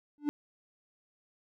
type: tone with exponential growth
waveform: triangle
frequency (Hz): 293.7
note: D4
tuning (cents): 0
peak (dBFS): -21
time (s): 0.18-0.29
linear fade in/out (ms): 0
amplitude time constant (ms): 22
effects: none